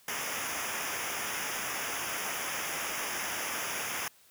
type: noise with comb filter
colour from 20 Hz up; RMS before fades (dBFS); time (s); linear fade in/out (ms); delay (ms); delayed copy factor
pink; -35; 0.08-4.08; 2; 0.24; -0.95
effects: white hiss -61 dBFS RMS until 4.3 s + high-pass 60 Hz 12 dB/octave